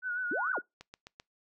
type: tone with vibrato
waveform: sine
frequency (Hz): 1472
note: F#6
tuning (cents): -9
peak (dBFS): -31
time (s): 0.02-0.62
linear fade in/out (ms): 50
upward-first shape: sine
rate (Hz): 6.8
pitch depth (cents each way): 48
type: linear two-way sweep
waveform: sine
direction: up then down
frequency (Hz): 228.6 to 1592 to 228.6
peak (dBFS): -32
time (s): 0.31-0.59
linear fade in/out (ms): 5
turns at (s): 0.52
type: click train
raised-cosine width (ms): 0.2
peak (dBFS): -29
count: 4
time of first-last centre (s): 0.81-1.199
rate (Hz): 7.71
effects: noise-tail reverb RT60 0.2 s tail -26 dB re dry